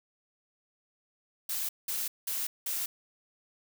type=noise bursts; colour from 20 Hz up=blue; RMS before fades=-33 dBFS; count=4; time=1.49-2.86 s; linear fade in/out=5 ms; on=200 ms; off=190 ms; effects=none